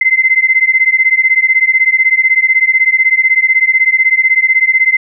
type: beating tone pair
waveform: sine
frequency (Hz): 2059 / 2075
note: C7 / C7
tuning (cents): -28 / -15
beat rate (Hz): 16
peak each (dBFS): -10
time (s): 0.01-4.97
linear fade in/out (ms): 5
effects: none